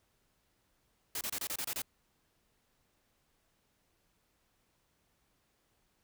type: noise bursts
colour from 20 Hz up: white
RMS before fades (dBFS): -37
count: 8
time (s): 1.15-1.819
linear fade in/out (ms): 2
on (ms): 60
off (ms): 27
effects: pink hiss -75 dBFS RMS until 6.03 s